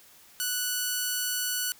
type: tone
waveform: 5% pulse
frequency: 1480 Hz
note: F#6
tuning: in tune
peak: -16 dBFS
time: 0.4-1.72 s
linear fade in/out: 0 ms
effects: white hiss -55 dBFS RMS until 1.79 s